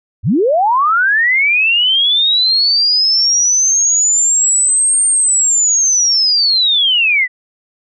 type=linear two-way sweep; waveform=sine; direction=up then down; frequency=69.3 to 8760 to 1923 Hz; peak=-9 dBFS; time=0.23-7.28 s; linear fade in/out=50 ms; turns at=5.06 s; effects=none